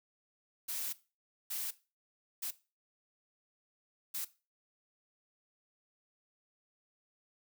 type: noise bursts at uneven times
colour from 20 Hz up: blue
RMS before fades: -38 dBFS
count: 4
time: 0.68-0.93 / 1.5-1.71 / 2.42-2.51 / 4.14-4.25 s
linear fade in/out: 10 ms
effects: noise-tail reverb RT60 0.3 s tail -17 dB re dry